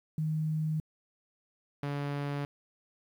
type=tone pair in turn; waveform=sine / sawtooth; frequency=156 / 143.09 Hz; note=D#3 / D3; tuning=+5 / -45 cents; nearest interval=minor second; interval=150 cents; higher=first; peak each=-28 dBFS; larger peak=neither; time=0.18-0.8 / 1.83-2.45 s; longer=neither; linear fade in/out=2 ms; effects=low-pass 3000 Hz 12 dB/octave + 10-bit